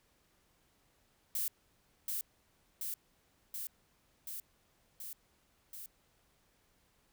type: noise with echo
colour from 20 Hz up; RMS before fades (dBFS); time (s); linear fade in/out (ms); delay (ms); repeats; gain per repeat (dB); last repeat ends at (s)
violet; -35; 1.35-1.48; 2; 730; 6; -2; 5.86
effects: pink hiss -72 dBFS RMS until 7.12 s